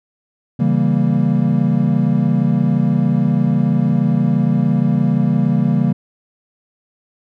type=chord; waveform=triangle; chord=C# diminished seventh; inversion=none; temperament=equal; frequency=138.59 / 164.81 / 196 / 233.1 Hz; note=C#3 / E3 / G3 / Bb3; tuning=0 / 0 / 0 / 0 cents; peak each=-16 dBFS; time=0.59-5.93 s; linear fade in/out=10 ms; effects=none